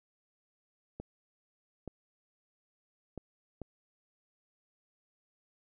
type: clicks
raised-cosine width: 2 ms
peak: -27 dBFS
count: 4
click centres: 1 / 1.877 / 3.177 / 3.617 s
effects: none